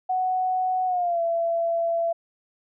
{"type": "tone with pitch glide", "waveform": "sine", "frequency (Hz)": [742, 672.6], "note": ["F#5", "E5"], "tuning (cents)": [5, 35], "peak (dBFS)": -21, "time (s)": [0.09, 2.13], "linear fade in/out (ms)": 10, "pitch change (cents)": -170, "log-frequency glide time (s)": [0.86, 1.21], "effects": []}